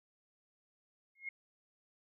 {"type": "tone with exponential growth", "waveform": "sine", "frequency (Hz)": 2151, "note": "C7", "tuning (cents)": 47, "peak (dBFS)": -35, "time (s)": [1.15, 1.29], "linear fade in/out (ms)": 5, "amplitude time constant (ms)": 30, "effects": []}